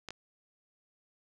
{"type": "clicks", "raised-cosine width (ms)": 0.2, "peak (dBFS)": -23, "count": 2, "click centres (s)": [0.087, 0.106], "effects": []}